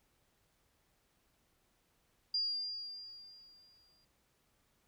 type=tone with exponential decay; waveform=sine; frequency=4801 Hz; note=D8; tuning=37 cents sharp; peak=-30 dBFS; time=2.34-4.05 s; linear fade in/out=5 ms; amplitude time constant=370 ms; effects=pink hiss -75 dBFS RMS until 4.87 s